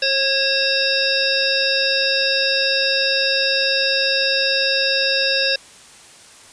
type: harmonic tone with a mistuned harmonic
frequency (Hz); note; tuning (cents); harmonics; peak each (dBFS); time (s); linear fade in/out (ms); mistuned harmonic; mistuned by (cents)
539; C#5; -49; 1 / 3 / 5 / 7 / 9 / 10; -23 / -23 / -23 / -23 / -23 / -23; 0.02-5.56; 5; 3; +29
effects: white hiss -44 dBFS RMS until 6.52 s + resampled to 22050 Hz